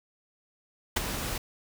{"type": "noise with ADSR envelope", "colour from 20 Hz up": "pink", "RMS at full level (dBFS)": -23, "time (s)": [0.96, 1.38], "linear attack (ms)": 10, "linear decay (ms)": 16, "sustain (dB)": -10, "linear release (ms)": 4, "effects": []}